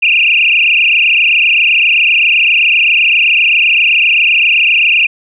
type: tone with frequency modulation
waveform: sine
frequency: 2600 Hz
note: E7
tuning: 24 cents flat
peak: -6 dBFS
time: 0.02-5.07 s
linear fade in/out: 10 ms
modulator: 27.7 Hz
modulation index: 7.8
effects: none